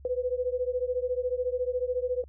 sine beating tone pair, 493.9 / 507.9 Hz, B4 / B4, 0 / +48 cents, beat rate 14 Hz, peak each -29 / -30 dBFS, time 0.05-2.24 s, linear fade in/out 2 ms, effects added 69 Hz sine -47 dBFS peak until 2.28 s

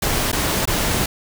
pink noise with dropouts, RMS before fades -20 dBFS, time 0.02-1.06 s, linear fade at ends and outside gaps 5 ms, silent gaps 0.318-0.327 / 0.655-0.674 s, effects none

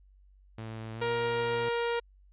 sawtooth tone with pitch glide, 111.4 to 119.4 Hz, A2 to A#2, +22 to +42 cents, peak -34 dBFS, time 0.58-1.69 s, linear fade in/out 5 ms, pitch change +120 cents, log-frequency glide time 0.94-1.07 s
sawtooth tone, 470.5 Hz, A#4, 16 cents sharp, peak -24 dBFS, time 1.01-2 s, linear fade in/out 10 ms
effects added 48 Hz sine -56 dBFS peak until 2.32 s + resampled to 8000 Hz

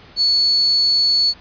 sine tone, 4424 Hz, C#8, 4 cents flat, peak -12 dBFS, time 0.16-1.34 s, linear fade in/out 50 ms, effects pink hiss -44 dBFS RMS until 1.4 s + resampled to 11025 Hz

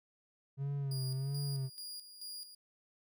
triangle tone with vibrato, 135.8 Hz, C#3, 35 cents flat, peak -32 dBFS, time 0.57-1.7 s, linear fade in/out 50 ms, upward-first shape sine, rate 1.5 Hz, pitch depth 74 cents each way
sawtooth tone with tremolo, 4849 Hz, D#8, 45 cents flat, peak -40 dBFS, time 0.91-2.55 s, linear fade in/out 5 ms, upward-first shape square, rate 2.3 Hz, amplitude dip 65%
effects none

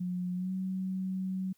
sine tone with pitch glide, 180 to 187.97 Hz, F#3 to F#3, -47 to +28 cents, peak -31 dBFS, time 0-1.53 s, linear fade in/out 10 ms, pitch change +75 cents, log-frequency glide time 0.35-0.52 s, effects white hiss -71 dBFS RMS until 1.57 s

